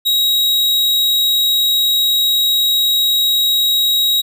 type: tone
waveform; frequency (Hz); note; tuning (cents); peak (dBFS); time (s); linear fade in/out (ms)
45% pulse; 3816; A#7; +40; -12; 0.05-4.22; 20
effects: none